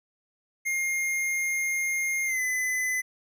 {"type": "tone with pitch glide", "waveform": "square", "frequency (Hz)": [2127, 2016], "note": ["C7", "B6"], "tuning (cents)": [28, 35], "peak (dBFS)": -26, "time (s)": [0.65, 3.02], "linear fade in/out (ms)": 20, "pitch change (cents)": -93, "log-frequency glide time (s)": [2.25, 2.41], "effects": []}